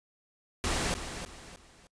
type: noise with echo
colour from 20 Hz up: pink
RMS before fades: -30 dBFS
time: 0.64-0.94 s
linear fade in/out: 0 ms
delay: 310 ms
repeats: 3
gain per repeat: -9 dB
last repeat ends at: 1.87 s
effects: noise-tail reverb RT60 0.1 s tail -24 dB re dry + resampled to 22050 Hz